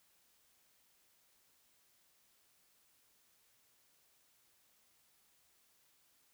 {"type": "silence", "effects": ["white hiss -72 dBFS RMS until 6.33 s"]}